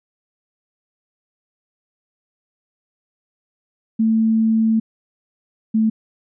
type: tone pair in turn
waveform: sine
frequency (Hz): 222.5 / 220.2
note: A3 / A3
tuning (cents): +20 / +2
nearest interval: unison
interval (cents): 18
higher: first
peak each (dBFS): -13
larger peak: neither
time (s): 3.99-4.8 / 5.74-5.9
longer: first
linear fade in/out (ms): 10
effects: none